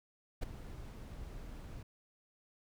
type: noise with ADSR envelope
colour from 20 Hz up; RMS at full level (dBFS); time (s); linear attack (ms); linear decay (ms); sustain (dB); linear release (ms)
brown; -33; 0.41-1.83; 20; 11; -14; 8
effects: none